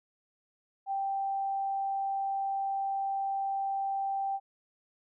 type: tone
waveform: sine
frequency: 784 Hz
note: G5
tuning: in tune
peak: -29 dBFS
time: 0.86-4.4 s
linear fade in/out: 50 ms
effects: none